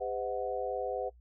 sine tone cluster, 402.9 / 507 / 638 / 737 Hz, G4 / B4 / D#5 / F#5, +48 / +45 / +43 / -7 cents, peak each -39 / -35 / -40 / -37 dBFS, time 0-1.1 s, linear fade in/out 20 ms, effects noise-tail reverb RT60 0.1 s tail -21 dB re dry + added 60 Hz sine -55 dBFS peak until 1.2 s

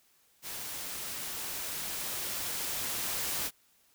white noise with level ramp, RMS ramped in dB -40 to -33 dBFS, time 0.42-3.51 s, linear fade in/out 50 ms, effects white hiss -67 dBFS RMS until 3.94 s

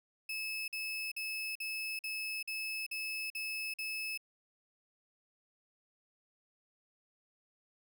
35% pulse tone bursts, 2600 Hz, E7, 24 cents flat, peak -35 dBFS, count 9, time 0.29-4.176 s, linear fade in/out 5 ms, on 390 ms, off 47 ms, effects none

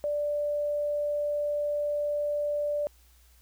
sine tone, 587.3 Hz, D5, in tune, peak -26 dBFS, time 0.04-2.87 s, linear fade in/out 0 ms, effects added 60 Hz sine -57 dBFS peak until 3.41 s + white hiss -63 dBFS RMS until 3.41 s

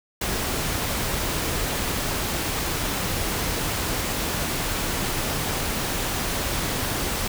pink noise, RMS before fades -26 dBFS, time 0.21-7.28 s, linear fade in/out 5 ms, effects none

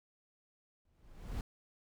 brown noise with exponential growth, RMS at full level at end -35 dBFS, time 0.85-1.41 s, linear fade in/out 2 ms, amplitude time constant 120 ms, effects none

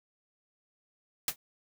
white noise with exponential decay, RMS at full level -24 dBFS, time 1.28-1.36 s, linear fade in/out 2 ms, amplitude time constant 16 ms, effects none

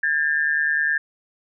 sine tone pair together, 1627.3 / 1777 Hz, G#6 / A6, -36 / +17 cents, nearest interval major second, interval 153 cents, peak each -21 dBFS, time 0.03-0.98 s, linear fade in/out 5 ms, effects none

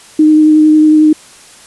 sine tone with vibrato, 308 Hz, D#4, 17 cents flat, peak -3 dBFS, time 0.19-1.13 s, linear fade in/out 5 ms, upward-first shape triangle, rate 11 Hz, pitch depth 15 cents each way, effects white hiss -38 dBFS RMS until 1.66 s + resampled to 24000 Hz

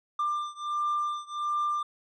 triangle beating tone pair, 1190 / 1191.4 Hz, D6 / D6, +22 / +24 cents, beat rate 1.4 Hz, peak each -28 / -29 dBFS, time 0.19-1.83 s, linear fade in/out 5 ms, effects tanh soft clip ceiling -19 dBFS + resampled to 22050 Hz

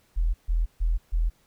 sine tone bursts, 41.03 Hz, E1, 7 cents flat, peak -20 dBFS, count 4, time 0.16-1.3 s, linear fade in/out 20 ms, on 180 ms, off 140 ms, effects pink hiss -64 dBFS RMS until 1.46 s

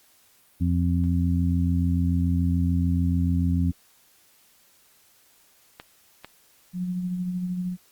harmonic tone, 86.9 Hz, F2, 8 cents flat, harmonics 1 / 2 / 3, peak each -22 / -25 / -27 dBFS, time 0.6-3.72 s, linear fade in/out 20 ms
clicks, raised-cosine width 0.3 ms, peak -22 dBFS, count 2, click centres 5.799 / 6.246 s
sine tone with tremolo, 180.6 Hz, F#3, 42 cents flat, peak -24 dBFS, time 6.73-7.77 s, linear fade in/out 50 ms, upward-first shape sine, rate 13 Hz, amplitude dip 35%
effects white hiss -59 dBFS RMS until 7.91 s + Opus 48 kbps

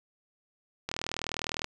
click train, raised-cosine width 0.2 ms, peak -15 dBFS, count 31, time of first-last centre 0.89-1.644 s, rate 39.8 Hz, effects none

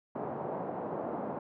white band-pass noise, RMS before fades -37 dBFS, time 0.15-1.39 s, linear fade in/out 5 ms, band 140 to 850 Hz, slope 24 dB/octave, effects none

